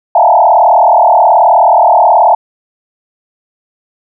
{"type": "tone with frequency modulation", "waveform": "sine", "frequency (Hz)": 784, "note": "G5", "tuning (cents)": 0, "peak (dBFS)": -3, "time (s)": [0.15, 2.35], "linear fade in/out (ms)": 5, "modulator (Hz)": 38.8, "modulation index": 3.5, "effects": []}